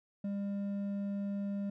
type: tone with hard clipping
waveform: sine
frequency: 200.3 Hz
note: G3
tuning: 38 cents sharp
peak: -35 dBFS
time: 0.24-1.7 s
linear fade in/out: 5 ms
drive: 5 dB
effects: none